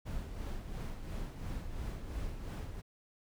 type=noise with tremolo; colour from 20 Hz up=brown; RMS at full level=-38 dBFS; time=0.05-2.82 s; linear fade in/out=20 ms; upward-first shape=sine; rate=2.9 Hz; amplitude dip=50%; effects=none